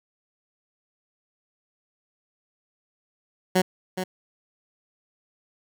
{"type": "tone with echo", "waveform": "15% pulse", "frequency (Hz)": 185, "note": "F#3", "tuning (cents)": 0, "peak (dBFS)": -11, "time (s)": [3.55, 3.62], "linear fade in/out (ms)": 10, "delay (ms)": 420, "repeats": 1, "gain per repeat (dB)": -9, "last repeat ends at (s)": 4.04, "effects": []}